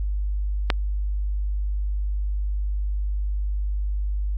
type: click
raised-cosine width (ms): 0.3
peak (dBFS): -3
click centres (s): 0.702
effects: added 50 Hz sine -22 dBFS peak until 4.37 s + AAC 64 kbps